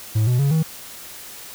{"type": "tone with pitch steps", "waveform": "triangle", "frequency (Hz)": [108.8, 123.54, 140.28, 159.29], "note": ["A2", "B2", "C#3", "D#3"], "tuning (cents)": [-19, 1, 21, 41], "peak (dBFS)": -13, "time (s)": [0.15, 0.63], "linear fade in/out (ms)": 10, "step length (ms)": 120, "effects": ["white hiss -38 dBFS RMS until 1.54 s"]}